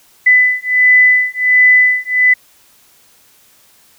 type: beating tone pair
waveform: sine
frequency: 2000 / 2001.4 Hz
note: B6 / B6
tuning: +21 / +23 cents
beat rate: 1.4 Hz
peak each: -10 dBFS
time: 0.26-2.34 s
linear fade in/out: 10 ms
effects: white hiss -49 dBFS RMS until 3.98 s